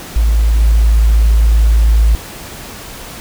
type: tone with level steps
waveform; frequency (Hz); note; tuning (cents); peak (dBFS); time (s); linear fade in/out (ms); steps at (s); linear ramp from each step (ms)
sine; 55; A1; 0; -7 / -5; 0.16-2.15; 0; 0.6; 2
effects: tanh soft clip ceiling -1 dBFS + pink hiss -30 dBFS RMS until 3.2 s